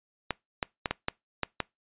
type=clicks; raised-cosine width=0.3 ms; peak=-11 dBFS; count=7; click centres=0.307 / 0.628 / 0.858 / 0.91 / 1.084 / 1.433 / 1.603 s; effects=noise-tail reverb RT60 0.2 s tail -24 dB re dry + resampled to 8000 Hz